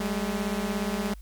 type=beating tone pair; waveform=sawtooth; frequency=196 / 213 Hz; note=G3 / G#3; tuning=0 / +44 cents; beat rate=17 Hz; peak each=-26 dBFS; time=0-1.14 s; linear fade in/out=5 ms; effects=added 50 Hz sine -41 dBFS peak until 1.21 s + white hiss -61 dBFS RMS until 1.21 s